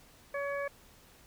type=harmonic tone; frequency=564 Hz; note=C#5; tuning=30 cents sharp; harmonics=1 / 2 / 3 / 4; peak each=-34 / -41 / -40 / -44 dBFS; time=0.34-0.68 s; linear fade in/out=5 ms; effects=pink hiss -59 dBFS RMS until 1.26 s